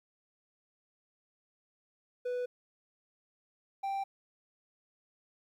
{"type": "tone pair in turn", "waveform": "triangle", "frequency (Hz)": [494.3, 784.7], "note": ["B4", "G5"], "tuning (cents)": [1, 2], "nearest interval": "minor sixth", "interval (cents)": 801, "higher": "second", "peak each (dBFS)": [-30, -30], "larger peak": "neither", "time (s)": [[2.25, 2.46], [3.83, 4.04]], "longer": "neither", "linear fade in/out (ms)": 10, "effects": ["12-bit"]}